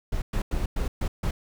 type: noise bursts at uneven times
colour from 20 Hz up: brown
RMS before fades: -26 dBFS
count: 6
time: 0.12-0.22 / 0.33-0.42 / 0.51-0.66 / 0.76-0.88 / 1.01-1.08 / 1.23-1.31 s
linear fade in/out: 5 ms
effects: none